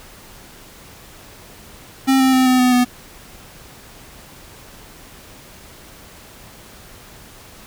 square tone with pitch steps, 266.5 / 262.5 / 258.6 / 254.8 / 251 / 247.2 Hz, C4 / C4 / C4 / C4 / B3 / B3, +32 / +6 / -20 / -46 / +28 / +2 cents, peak -12 dBFS, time 2.07-2.85 s, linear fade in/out 20 ms, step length 130 ms, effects pink hiss -42 dBFS RMS until 7.66 s

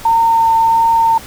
sine tone with vibrato, 910 Hz, A#5, 42 cents flat, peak -8 dBFS, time 0.05-1.18 s, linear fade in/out 5 ms, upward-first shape triangle, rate 1.5 Hz, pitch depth 11 cents each way, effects pink hiss -33 dBFS RMS until 1.26 s

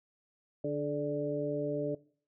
harmonic tone with a mistuned harmonic, 146.83 Hz, D3, in tune, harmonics 1 / 2 / 3 / 4, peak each -39 / -36 / -36 / -35 dBFS, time 0.64-1.95 s, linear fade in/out 5 ms, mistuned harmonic 3, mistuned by -36 cents, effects noise-tail reverb RT60 0.5 s tail -21 dB re dry

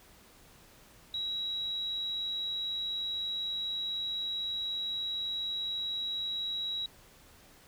sine tone, 3872 Hz, B7, 35 cents flat, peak -32 dBFS, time 1.14-6.86 s, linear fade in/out 2 ms, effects pink hiss -58 dBFS RMS until 7.67 s

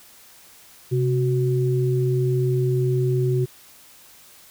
sine tone pair together, 130.5 / 370 Hz, C3 / F#4, -4 / 0 cents, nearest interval octave + tritone, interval 1804 cents, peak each -19 / -23 dBFS, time 0.91-3.46 s, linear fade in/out 20 ms, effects white hiss -49 dBFS RMS until 4.5 s

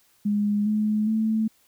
sine tone with pitch steps, 206.5 / 213 / 219.8 Hz, G#3 / G#3 / A3, -10 / +44 / -2 cents, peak -20 dBFS, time 0.25-1.48 s, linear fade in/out 10 ms, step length 410 ms, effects white hiss -62 dBFS RMS until 1.67 s

